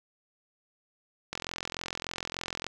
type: click train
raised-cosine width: 0.2 ms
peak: -16 dBFS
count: 59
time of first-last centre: 1.33-2.666 s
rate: 43.4 Hz
effects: none